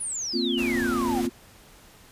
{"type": "exponential sweep", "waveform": "sine", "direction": "down", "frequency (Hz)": [10200, 719], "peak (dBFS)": -28, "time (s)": [0, 1.21], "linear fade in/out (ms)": 10}
{"type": "chord", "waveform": "sine", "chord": "Bb suspended second", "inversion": "none", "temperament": "equal", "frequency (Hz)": [233.1, 261.6, 349.2], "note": ["Bb3", "C4", "F4"], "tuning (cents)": [0, 0, 0], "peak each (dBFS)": -28, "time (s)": [0.33, 1.3], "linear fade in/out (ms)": 20}
{"type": "noise", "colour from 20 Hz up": "pink", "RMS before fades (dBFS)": -36, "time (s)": [0.57, 1.28], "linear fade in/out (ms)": 20}
{"effects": ["pink hiss -52 dBFS RMS until 2.11 s", "resampled to 32000 Hz"]}